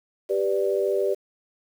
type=chord; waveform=sine; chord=G major; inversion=none; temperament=equal; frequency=392 / 493.9 / 587.3 Hz; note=G4 / B4 / D5; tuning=0 / 0 / 0 cents; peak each=-23 / -27 / -26 dBFS; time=0.29-1.15 s; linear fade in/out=20 ms; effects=8-bit